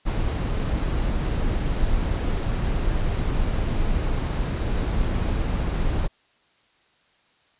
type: noise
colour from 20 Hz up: brown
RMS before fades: -23 dBFS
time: 0.05-6.08 s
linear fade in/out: 20 ms
effects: white hiss -62 dBFS RMS until 7.59 s + resampled to 8000 Hz